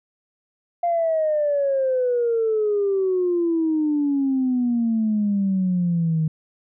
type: exponential sweep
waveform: sine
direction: down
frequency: 698.5 to 155.56 Hz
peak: -17 dBFS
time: 0.83-6.28 s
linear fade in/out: 5 ms
effects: tanh soft clip ceiling -13 dBFS